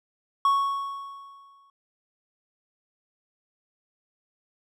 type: tone with exponential decay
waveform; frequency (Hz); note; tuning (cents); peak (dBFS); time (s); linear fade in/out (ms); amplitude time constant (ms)
triangle; 1108.7; C#6; 0; -15; 0.45-1.7; 2; 270
effects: none